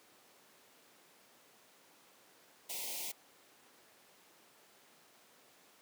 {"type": "band-stop noise", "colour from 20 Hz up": "white", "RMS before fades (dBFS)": -41, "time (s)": [2.69, 3.12], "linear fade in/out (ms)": 10, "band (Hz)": [990, 2000], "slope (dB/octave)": 96, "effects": ["pink hiss -63 dBFS RMS until 5.81 s", "high-pass 300 Hz 12 dB/octave"]}